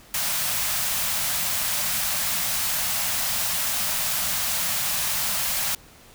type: band-stop noise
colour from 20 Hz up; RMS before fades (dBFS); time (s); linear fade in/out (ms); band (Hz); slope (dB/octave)
white; -25; 0.14-5.75; 2; 230 to 570; 48
effects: pink hiss -50 dBFS RMS until 6.14 s